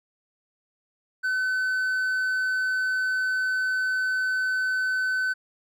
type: tone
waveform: triangle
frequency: 1516 Hz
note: F#6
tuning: 42 cents sharp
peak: -21 dBFS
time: 1.23-5.34 s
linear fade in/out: 20 ms
effects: none